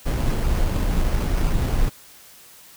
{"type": "noise with sample-and-hold", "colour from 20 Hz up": "brown", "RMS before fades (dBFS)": -20, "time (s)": [0.05, 1.9], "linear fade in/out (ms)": 20, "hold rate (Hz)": 3675, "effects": ["white hiss -47 dBFS RMS until 2.76 s"]}